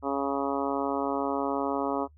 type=harmonic tone; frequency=138.9 Hz; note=C#3; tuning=4 cents sharp; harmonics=2 / 3 / 4 / 5 / 6 / 7 / 8 / 9; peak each=-31 / -33 / -34 / -35 / -36 / -36 / -37 / -38 dBFS; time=0.02-2.08 s; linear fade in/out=50 ms; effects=noise-tail reverb RT60 0.1 s tail -24 dB re dry + added 75 Hz sine -53 dBFS peak until 2.17 s